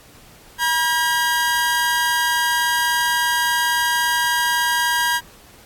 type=tone pair together; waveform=sawtooth; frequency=961 / 1616.2 Hz; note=B5 / G#6; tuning=-48 / -48 cents; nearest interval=major sixth; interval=900 cents; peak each=-16 dBFS; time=0.58-5.21 s; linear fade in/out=50 ms; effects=pink hiss -47 dBFS RMS until 5.65 s + AAC 64 kbps